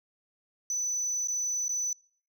sine tone with dropouts, 5990 Hz, F#8, 20 cents sharp, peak -25 dBFS, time 0.7-1.93 s, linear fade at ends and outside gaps 2 ms, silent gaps 1.274-1.283 / 1.682-1.692 s, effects noise-tail reverb RT60 0.5 s tail -25 dB re dry + tanh soft clip ceiling -27 dBFS

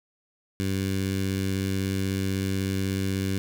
15% pulse tone with notch filter, 96.2 Hz, G2, 32 cents flat, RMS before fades -27 dBFS, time 0.6-3.38 s, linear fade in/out 0 ms, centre 870 Hz, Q 0.65, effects none

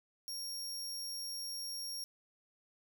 sawtooth tone, 5570 Hz, F8, 5 cents flat, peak -37 dBFS, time 0.28-2.04 s, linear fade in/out 0 ms, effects none

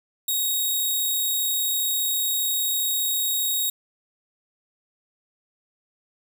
5% pulse tone, 3773 Hz, A#7, 20 cents sharp, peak -14 dBFS, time 0.28-3.7 s, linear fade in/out 5 ms, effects none

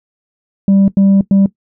sine tone bursts at uneven times, 196 Hz, G3, in tune, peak -3 dBFS, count 3, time 0.68-0.88 / 0.97-1.21 / 1.31-1.46 s, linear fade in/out 2 ms, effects noise-tail reverb RT60 0.1 s tail -18 dB re dry + tanh soft clip ceiling -5 dBFS

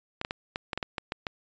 clicks, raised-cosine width 0.3 ms, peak -15 dBFS, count 10, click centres 0.214 / 0.249 / 0.309 / 0.559 / 0.732 / 0.776 / 0.828 / 0.982 / 1.121 / 1.268 s, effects resampled to 16000 Hz

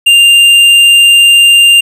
triangle tone with tanh clipping, 2794 Hz, F7, in tune, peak -3 dBFS, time 0.06-1.81 s, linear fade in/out 10 ms, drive 13 dB, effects none

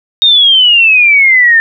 sine exponential sweep, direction down, 3729 to 1789 Hz, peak -3 dBFS, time 0.22-1.6 s, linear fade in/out 0 ms, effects none

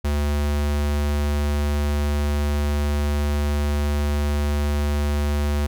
square tone, 73.1 Hz, D2, 7 cents flat, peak -20 dBFS, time 0.04-5.67 s, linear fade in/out 10 ms, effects none

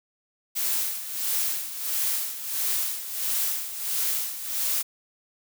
blue noise with tremolo, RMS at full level -25 dBFS, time 0.55-4.83 s, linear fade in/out 20 ms, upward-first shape sine, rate 1.5 Hz, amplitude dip 70%, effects none

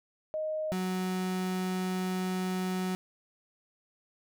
sine / 35% pulse tone pair in turn, 622.3 / 185.01 Hz, D#5 / F#3, 0 / 0 cents, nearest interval octave + major sixth, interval 2100 cents, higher first, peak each -30 / -28 dBFS, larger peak second, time 0.34-0.72 / 0.72-2.95 s, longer second, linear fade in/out 0 ms, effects none

